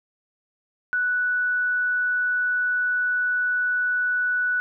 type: tone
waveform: sine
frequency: 1480 Hz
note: F#6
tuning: in tune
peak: -20 dBFS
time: 0.93-4.6 s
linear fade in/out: 0 ms
effects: none